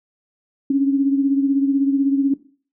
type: beating tone pair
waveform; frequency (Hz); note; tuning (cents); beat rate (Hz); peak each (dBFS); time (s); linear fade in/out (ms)
sine; 274.4 / 290.4; C#4 / D4; -17 / -19; 16; -15 / -22; 0.7-2.34; 5
effects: noise-tail reverb RT60 0.4 s tail -17 dB re dry